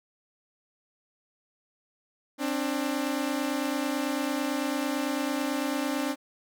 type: tone pair together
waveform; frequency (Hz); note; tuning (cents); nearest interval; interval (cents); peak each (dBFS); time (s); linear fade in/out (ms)
sawtooth; 266.1 / 295.1; C4 / D4; +29 / +8; major second; 179; -26; 2.38-6.16; 50
effects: none